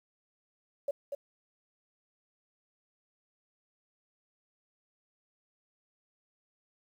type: tone with echo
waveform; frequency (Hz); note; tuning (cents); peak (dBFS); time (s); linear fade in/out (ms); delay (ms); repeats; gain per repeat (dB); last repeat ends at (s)
sine; 566; C#5; +36; -28; 0.88-0.91; 5; 240; 1; -5; 1.15
effects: 10-bit